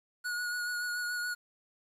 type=tone with vibrato; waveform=square; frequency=1453 Hz; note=F#6; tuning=32 cents flat; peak=-33 dBFS; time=0.24-1.35 s; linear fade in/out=20 ms; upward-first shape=sine; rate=7 Hz; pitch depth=20 cents each way; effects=resampled to 32000 Hz + 10-bit